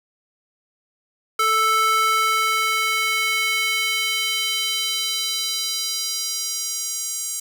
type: tone with high-pass filter sweep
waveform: square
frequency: 440 Hz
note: A4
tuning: in tune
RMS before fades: -22 dBFS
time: 1.39-7.4 s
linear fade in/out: 5 ms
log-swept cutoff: 1100 to 7300 Hz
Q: 2.2
effects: none